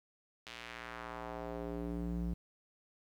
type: tone with band-pass filter sweep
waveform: square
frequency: 58.27 Hz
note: A#1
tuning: in tune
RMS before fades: -41 dBFS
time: 0.46-2.34 s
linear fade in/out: 5 ms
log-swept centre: 3300 to 140 Hz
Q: 1.3
effects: 11-bit